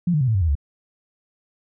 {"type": "tone with pitch steps", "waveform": "sine", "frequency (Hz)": [174.9, 150.51, 129.52, 111.46, 95.92, 82.54, 71.03], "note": ["F3", "D3", "C3", "A2", "G2", "E2", "C#2"], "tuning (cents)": [3, 43, -17, 23, -37, 3, 43], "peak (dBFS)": -16, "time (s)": [0.07, 0.553], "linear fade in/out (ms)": 5, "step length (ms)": 69, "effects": []}